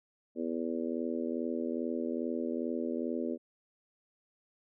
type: harmonic tone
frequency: 82.41 Hz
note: E2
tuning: in tune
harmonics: 3 / 4 / 5 / 6 / 7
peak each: -35 / -37 / -39 / -41 / -42 dBFS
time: 0.35-3.38 s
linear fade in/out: 50 ms
effects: none